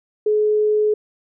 sine tone, 424.6 Hz, G#4, 38 cents sharp, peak -14 dBFS, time 0.26-0.94 s, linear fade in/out 5 ms, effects none

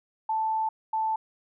sine tone pair in turn, 880 / 880 Hz, A5 / A5, 0 / 0 cents, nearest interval unison, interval 0 cents, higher neither, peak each -24 dBFS, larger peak neither, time 0.29-0.69 / 0.93-1.16 s, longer first, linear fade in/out 5 ms, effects none

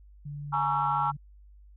sine tone with pitch glide, 145 to 144.08 Hz, D3 to D3, -22 to -33 cents, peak -35 dBFS, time 0.25-1.17 s, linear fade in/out 10 ms, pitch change -11 cents, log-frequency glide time 0.72-0.91 s
sine chord, A# half-diminished seventh, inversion third, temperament just, 839.1 / 932.3 / 1118.8 / 1342.6 Hz, G#5 / A#5 / C#6 / E6, +18 / 0 / +16 / +31 cents, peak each -28 / -30 / -31 / -29 dBFS, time 0.52-1.12 s, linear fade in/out 20 ms
effects tanh soft clip ceiling -15 dBFS + added 50 Hz sine -50 dBFS peak until 1.76 s

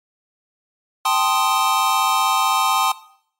square chord, A half-diminished seventh, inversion third, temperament equal, 784 / 880 / 1046.5 / 1244.5 Hz, G5 / A5 / C6 / Eb6, 0 / 0 / 0 / 0 cents, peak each -23 / -23 / -21 / -22 dBFS, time 1.05-2.92 s, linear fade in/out 5 ms, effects noise-tail reverb RT60 0.6 s tail -17 dB re dry + MP3 64 kbps

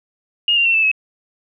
sine tone with pitch steps, 2848 / 2777 / 2707 / 2639 / 2573 Hz, F7 / F7 / E7 / E7 / E7, +33 / -10 / +45 / +1 / -43 cents, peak -12 dBFS, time 0.48-0.915 s, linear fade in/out 2 ms, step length 87 ms, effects none

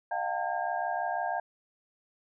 sine tone cluster, 614 / 706 / 772 / 905 / 1613 Hz, D#5 / F5 / G5 / A5 / G6, -23 / +19 / -27 / +48 / +49 cents, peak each -39 / -32 / -35 / -36 / -38 dBFS, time 0.11-1.4 s, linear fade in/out 5 ms, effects none

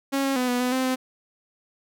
sawtooth tone with pitch steps, 274.3 / 272.1 / 251.1 / 246 / 250.1 / 259.6 / 257.6 Hz, C#4 / C#4 / B3 / B3 / B3 / C4 / C4, -18 / -32 / +29 / -7 / +22 / -13 / -27 cents, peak -18 dBFS, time 0.12-0.96 s, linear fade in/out 20 ms, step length 120 ms, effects none

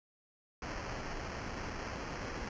pink noise with sample-and-hold, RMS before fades -41 dBFS, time 0.62-2.49 s, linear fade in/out 2 ms, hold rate 3675 Hz, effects resampled to 16000 Hz

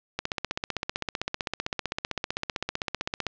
click train, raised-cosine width 0.2 ms, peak -10 dBFS, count 49, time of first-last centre 0.19-3.267 s, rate 15.6 Hz, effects low-pass 5000 Hz 12 dB/octave

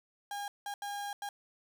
35% pulse tone bursts at uneven times, 812 Hz, G#5, 39 cents flat, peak -35 dBFS, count 4, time 0.31-0.48 / 0.66-0.74 / 0.82-1.13 / 1.22-1.29 s, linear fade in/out 2 ms, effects none

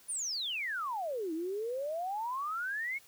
sine exponential two-way sweep, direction down then up, 9900 to 311.1 to 2238 Hz, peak -33 dBFS, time 0.08-2.99 s, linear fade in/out 20 ms, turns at 1.33 s, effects white hiss -60 dBFS RMS until 3.07 s

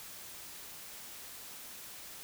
silence, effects white hiss -48 dBFS RMS until 2.23 s

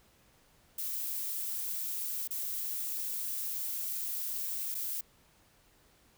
violet noise with dropouts, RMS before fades -36 dBFS, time 0.78-5.01 s, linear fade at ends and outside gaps 5 ms, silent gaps 2.276-2.306 / 4.745-4.749 s, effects pink hiss -65 dBFS RMS until 6.17 s

